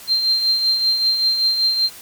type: tone with tremolo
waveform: sine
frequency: 4161 Hz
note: C8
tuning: 10 cents flat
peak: -12 dBFS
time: 0.07-1.9 s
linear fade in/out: 50 ms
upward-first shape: triangle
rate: 5.2 Hz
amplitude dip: 55%
effects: white hiss -39 dBFS RMS until 2.01 s + MP3 96 kbps